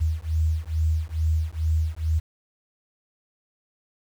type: beating tone pair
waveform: sine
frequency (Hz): 78.3 / 80.6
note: D#2 / E2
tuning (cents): +11 / -38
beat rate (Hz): 2.3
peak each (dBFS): -24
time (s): 0-2.2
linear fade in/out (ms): 20
effects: 8-bit